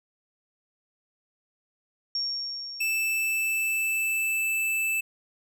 sine tone with exponential decay, 5530 Hz, F8, 18 cents flat, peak -25 dBFS, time 2.15-4.41 s, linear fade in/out 2 ms, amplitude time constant 490 ms
square tone, 2637 Hz, E7, in tune, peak -25 dBFS, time 2.8-5.01 s, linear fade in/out 10 ms
effects none

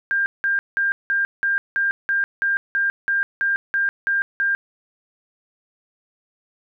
sine tone bursts, 1597 Hz, G6, 32 cents sharp, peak -17 dBFS, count 14, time 0.11-4.55 s, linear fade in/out 0 ms, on 150 ms, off 180 ms, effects none

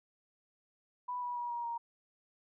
sine tone with pitch steps, 987.8 / 974.8 / 961.9 / 949.2 / 936.7 Hz, B5 / B5 / B5 / A#5 / A#5, 0 / -23 / -46 / +31 / +8 cents, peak -35 dBFS, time 1.08-1.78 s, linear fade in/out 10 ms, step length 140 ms, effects none

